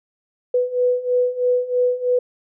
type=beating tone pair; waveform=sine; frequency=493.9 / 497 Hz; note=B4 / B4; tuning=0 / +11 cents; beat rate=3.1 Hz; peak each=-21 / -18 dBFS; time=0.54-2.19 s; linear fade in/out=5 ms; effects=none